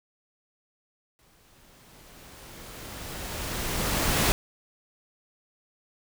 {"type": "noise with exponential growth", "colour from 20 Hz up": "pink", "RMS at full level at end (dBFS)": -22, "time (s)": [1.19, 4.32], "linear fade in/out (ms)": 0, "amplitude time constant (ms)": 680, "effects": []}